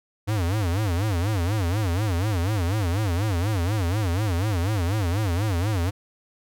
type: tone with vibrato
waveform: square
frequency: 96 Hz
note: G2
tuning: 36 cents flat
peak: -22 dBFS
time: 0.27-5.91 s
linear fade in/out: 20 ms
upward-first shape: sine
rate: 4.1 Hz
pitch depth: 240 cents each way
effects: none